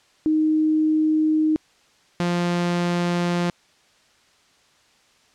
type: tone pair in turn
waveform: sine / sawtooth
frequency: 311.1 / 174.6 Hz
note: D#4 / F3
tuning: 0 / 0 cents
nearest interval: minor seventh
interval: 1000 cents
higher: first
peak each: -16 dBFS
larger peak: neither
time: 0.26-1.56 / 2.2-3.5 s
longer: neither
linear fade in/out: 0 ms
effects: white hiss -58 dBFS RMS until 5.34 s + low-pass 6000 Hz 12 dB/octave